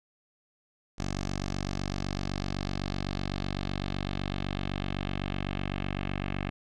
10% pulse tone with low-pass filter sweep, 47.91 Hz, G1, 39 cents flat, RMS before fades -33 dBFS, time 0.98-6.5 s, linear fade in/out 10 ms, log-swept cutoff 6200 to 2600 Hz, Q 2.3, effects none

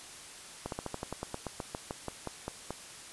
slowing click train, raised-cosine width 1 ms, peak -21 dBFS, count 17, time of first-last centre 0.66-2.706 s, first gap 62 ms, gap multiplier 1.09, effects white hiss -48 dBFS RMS until 3.12 s + resampled to 24000 Hz

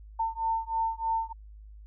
sine beating tone pair, 900 / 903.2 Hz, A5 / A5, +39 / +45 cents, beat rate 3.2 Hz, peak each -30 dBFS, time 0.19-1.33 s, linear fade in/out 10 ms, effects added 52 Hz sine -45 dBFS peak until 1.86 s

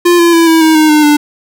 square tone with pitch steps, 349.2 / 341 / 333 / 325.3 / 317.6 / 310.2 / 302.9 / 295.9 Hz, F4 / F4 / E4 / E4 / D#4 / D#4 / D#4 / D4, 0 / -41 / +18 / -23 / +36 / -5 / -46 / +13 cents, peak -5 dBFS, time 0.05-1.17 s, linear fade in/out 10 ms, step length 140 ms, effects none

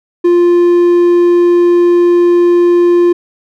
triangle tone, 349.2 Hz, F4, in tune, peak -3 dBFS, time 0.24-3.13 s, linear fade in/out 10 ms, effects none

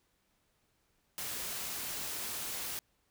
white noise, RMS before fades -39 dBFS, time 1.18-2.79 s, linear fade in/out 0 ms, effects pink hiss -75 dBFS RMS until 3.1 s

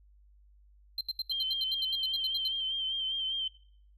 triangle tone bursts, 4126 Hz, C8, 25 cents flat, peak -29 dBFS, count 15, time 0.98-2.479 s, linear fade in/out 2 ms, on 29 ms, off 76 ms
sine tone with vibrato, 3136 Hz, G7, in tune, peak -30 dBFS, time 1.31-3.48 s, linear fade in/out 5 ms, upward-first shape sine, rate 5 Hz, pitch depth 40 cents each way
effects noise-tail reverb RT60 0.6 s tail -22 dB re dry + added 50 Hz sine -57 dBFS peak until 3.97 s

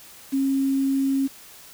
sine tone with quantisation, 271.3 Hz, C#4, 37 cents flat, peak -19 dBFS, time 0.32-1.28 s, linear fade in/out 20 ms, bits 7, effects white hiss -46 dBFS RMS until 1.73 s

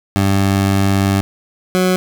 20% pulse tone pair in turn, 98 / 183.99 Hz, G2 / F#3, 0 / -9 cents, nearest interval major seventh, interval 1091 cents, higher second, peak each -7 dBFS, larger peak neither, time 0.16-1.21 / 1.75-1.96 s, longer first, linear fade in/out 0 ms, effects 7-bit

